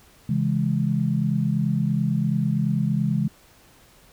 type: chord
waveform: sine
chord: C# minor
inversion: none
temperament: equal with one note detuned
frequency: 135.82 / 164.81 / 207.7 Hz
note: C#3 / E3 / G#3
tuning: -35 / 0 / 0 cents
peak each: -24 dBFS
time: 0.29-3.28 s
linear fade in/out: 5 ms
effects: pink hiss -54 dBFS RMS until 4.12 s